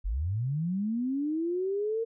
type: linear sweep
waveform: sine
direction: up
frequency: 40.08 to 462.4 Hz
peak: -27 dBFS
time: 0.04-2.05 s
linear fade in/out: 20 ms
effects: none